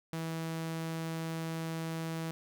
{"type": "tone", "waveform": "sawtooth", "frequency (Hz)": 162.9, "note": "E3", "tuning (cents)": -20, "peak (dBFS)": -31, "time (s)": [0.13, 2.31], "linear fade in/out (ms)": 0, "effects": []}